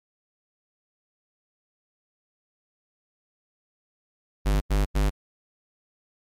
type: tone bursts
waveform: square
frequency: 50.2 Hz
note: G1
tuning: 42 cents sharp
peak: -20 dBFS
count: 3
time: 4.45-5.104 s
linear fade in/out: 20 ms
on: 160 ms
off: 87 ms
effects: MP3 96 kbps